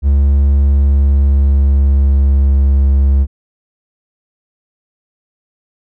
triangle tone with pitch glide, 69.9 to 68.54 Hz, C#2 to C#2, +15 to -19 cents, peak -5 dBFS, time 0.02-3.27 s, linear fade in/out 50 ms, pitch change -34 cents, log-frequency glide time 0.6-2.74 s, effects none

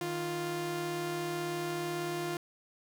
sawtooth tone pair together, 155.56 / 349.2 Hz, D#3 / F4, 0 / 0 cents, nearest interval octave + major second, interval 1400 cents, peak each -36 / -30 dBFS, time 0.01-2.37 s, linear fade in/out 2 ms, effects none

